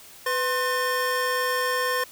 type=tone cluster; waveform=square; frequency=500 / 1060 / 1806 Hz; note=B4 / C6 / A6; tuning=+21 / +22 / +45 cents; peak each=-28 dBFS; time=0.26-2.04 s; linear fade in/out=5 ms; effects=white hiss -47 dBFS RMS until 2.11 s